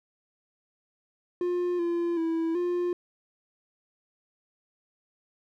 triangle tone with pitch steps, 354.6 / 342.8 / 328 / 352.9 Hz, F4 / F4 / E4 / F4, +26 / -32 / -9 / +18 cents, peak -23 dBFS, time 1.41-2.93 s, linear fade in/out 2 ms, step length 380 ms, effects none

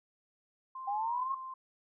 sine tone, 1046.5 Hz, C6, in tune, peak -40 dBFS, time 0.75-1.54 s, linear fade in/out 5 ms
sine linear sweep, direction up, 785 to 1100 Hz, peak -31 dBFS, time 0.87-1.35 s, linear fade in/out 10 ms
effects none

